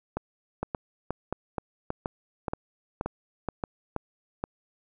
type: two click trains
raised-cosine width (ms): 1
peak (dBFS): -15 / -15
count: 9 / 7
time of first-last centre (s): 0.63-4.44 / 0.17-3.638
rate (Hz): 2.1 / 1.73
effects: none